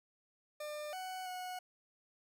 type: tone with pitch steps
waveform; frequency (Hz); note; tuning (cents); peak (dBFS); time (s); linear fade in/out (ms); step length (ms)
40% pulse; 599 / 745 / 733; D5 / F#5 / F#5; +34 / +12 / -16; -40; 0.6-1.59; 5; 330
effects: none